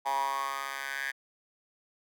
10% pulse tone with high-pass filter sweep, 137.2 Hz, C#3, 17 cents flat, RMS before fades -33 dBFS, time 0.05-1.12 s, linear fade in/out 20 ms, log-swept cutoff 880 to 1700 Hz, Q 8.9, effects none

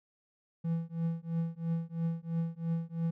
triangle tone with tremolo, 165.9 Hz, E3, 11 cents sharp, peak -25 dBFS, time 0.64-3.11 s, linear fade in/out 10 ms, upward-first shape triangle, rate 3 Hz, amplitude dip 100%, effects none

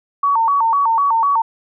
sine tone with vibrato, 1012 Hz, B5, 42 cents sharp, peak -12 dBFS, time 0.23-1.42 s, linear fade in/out 5 ms, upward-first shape square, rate 4 Hz, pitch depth 190 cents each way, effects none

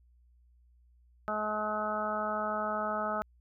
harmonic tone, 212.9 Hz, G#3, 43 cents sharp, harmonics 1 / 2 / 3 / 4 / 5 / 6 / 7, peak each -40 / -44 / -35 / -38 / -45 / -34 / -42 dBFS, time 1.28-3.22 s, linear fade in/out 0 ms, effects added 60 Hz sine -60 dBFS peak until 3.4 s

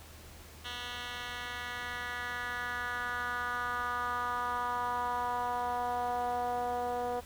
10% pulse tone with band-pass filter sweep, 244.1 Hz, B3, 20 cents flat, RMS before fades -35 dBFS, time 0.64-7.21 s, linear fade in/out 20 ms, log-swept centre 2800 to 590 Hz, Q 2.8, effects added 78 Hz sine -52 dBFS peak until 7.25 s + pink hiss -53 dBFS RMS until 7.25 s

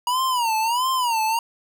square tone with vibrato, 957 Hz, A#5, 45 cents sharp, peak -20 dBFS, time 0.07-1.39 s, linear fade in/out 2 ms, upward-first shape sine, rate 1.5 Hz, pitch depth 160 cents each way, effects none

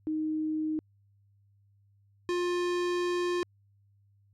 sine / square tone pair in turn, 311.1 / 353.6 Hz, D#4 / F4, 0 / +22 cents, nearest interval major second, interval 222 cents, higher second, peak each -28 dBFS, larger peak neither, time 0.07-0.79 / 2.29-3.43 s, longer second, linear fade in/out 0 ms, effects added 100 Hz sine -62 dBFS peak until 4.33 s + low-pass 6000 Hz 12 dB/octave

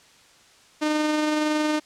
sawtooth tone with amplitude modulation, 304.4 Hz, D#4, 38 cents flat, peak -16 dBFS, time 0.81-1.8 s, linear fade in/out 20 ms, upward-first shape sine, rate 21.6 Hz, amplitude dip 25%, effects white hiss -54 dBFS RMS until 1.85 s + low-pass 7000 Hz 12 dB/octave

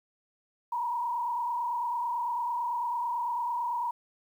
sine tone with frequency modulation, 957 Hz, A#5, 45 cents sharp, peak -28 dBFS, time 0.72-3.91 s, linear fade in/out 5 ms, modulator 29 Hz, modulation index 1.3, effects 10-bit

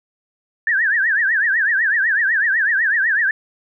sine tone with vibrato, 1715 Hz, A6, 45 cents flat, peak -14 dBFS, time 0.67-3.31 s, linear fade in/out 2 ms, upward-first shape triangle, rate 8 Hz, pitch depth 220 cents each way, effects none

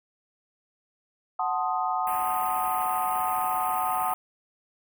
sine chord, F# diminished seventh, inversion none, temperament equal, 740 / 880 / 1046.5 / 1244.5 Hz, F#5 / A5 / C6 / Eb6, 0 / 0 / 0 / 0 cents, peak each -28 / -30 / -33 / -30 dBFS, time 1.39-4.14 s, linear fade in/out 5 ms
white band-stop noise, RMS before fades -37 dBFS, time 2.07-4.14 s, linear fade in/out 0 ms, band 2900 to 8800 Hz, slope 96 dB/octave
effects none

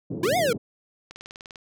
pink band-pass noise, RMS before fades -32 dBFS, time 0.1-0.58 s, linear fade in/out 10 ms, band 130 to 420 Hz, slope 24 dB/octave
square linear two-way sweep, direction up then down, 311.1 to 747 to 434.2 Hz, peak -21 dBFS, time 0.23-0.53 s, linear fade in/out 5 ms, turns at 0.37 s
click train, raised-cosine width 0.2 ms, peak -24 dBFS, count 10, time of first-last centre 1.11-1.558 s, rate 20.1 Hz
effects none

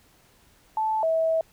sine tone pair in turn, 874 / 648.2 Hz, A5 / E5, -12 / -29 cents, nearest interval perfect fourth, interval 517 cents, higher first, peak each -22 / -20 dBFS, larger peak second, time 0.77-1.03 / 1.03-1.41 s, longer second, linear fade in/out 2 ms, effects pink hiss -59 dBFS RMS until 1.52 s

